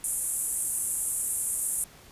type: band-pass noise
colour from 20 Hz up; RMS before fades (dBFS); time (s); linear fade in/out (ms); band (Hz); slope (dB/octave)
white; -30; 0.04-1.84; 2; 8100 to 11000; 48
effects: pink hiss -52 dBFS RMS until 2.11 s + resampled to 32000 Hz